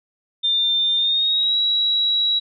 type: tone with pitch glide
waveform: sine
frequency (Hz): 3601 to 3882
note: A7 to B7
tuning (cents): +39 to -31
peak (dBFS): -16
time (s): 0.43-2.4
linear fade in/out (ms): 20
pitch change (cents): +130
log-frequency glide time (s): 0.96-1.56
effects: none